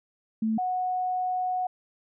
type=tone pair in turn; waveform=sine; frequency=220.8 / 735 Hz; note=A3 / F#5; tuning=+6 / -12 cents; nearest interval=octave + major sixth; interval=2082 cents; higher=second; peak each=-23 / -25 dBFS; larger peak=first; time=0.42-0.58 / 0.58-1.67 s; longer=second; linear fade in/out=5 ms; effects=none